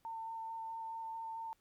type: tone with vibrato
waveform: sine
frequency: 902 Hz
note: A5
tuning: 43 cents sharp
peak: -40 dBFS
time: 0.05-1.53 s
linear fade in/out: 0 ms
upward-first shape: square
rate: 4.6 Hz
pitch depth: 9 cents each way
effects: pink hiss -75 dBFS RMS until 1.6 s + MP3 96 kbps